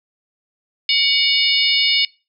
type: harmonic tone with a mistuned harmonic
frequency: 726 Hz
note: F#5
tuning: 33 cents flat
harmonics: 3 / 4 / 5 / 6 / 7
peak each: -20 / -20 / -20 / -20 / -20 dBFS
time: 0.89-2.05 s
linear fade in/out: 2 ms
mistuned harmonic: 3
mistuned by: +58 cents
effects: noise-tail reverb RT60 0.3 s tail -23 dB re dry